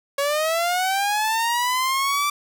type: linear sweep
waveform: sawtooth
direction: up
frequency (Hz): 554 to 1174.7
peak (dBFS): -16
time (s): 0.18-2.3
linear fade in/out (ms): 5
effects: none